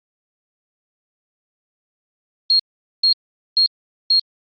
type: tone bursts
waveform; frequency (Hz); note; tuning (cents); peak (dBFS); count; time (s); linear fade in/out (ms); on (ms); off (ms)
sine; 4258; C8; +30; -11; 4; 2.5-4.196; 2; 94; 440
effects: Opus 32 kbps